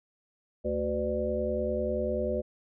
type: harmonic tone with a mistuned harmonic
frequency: 74.2 Hz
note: D2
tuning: 18 cents sharp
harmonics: 1 / 3 / 5 / 7 / 8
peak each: -36 / -35 / -34 / -32 / -32 dBFS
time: 0.64-2.42 s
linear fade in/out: 20 ms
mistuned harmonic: 7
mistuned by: -54 cents
effects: none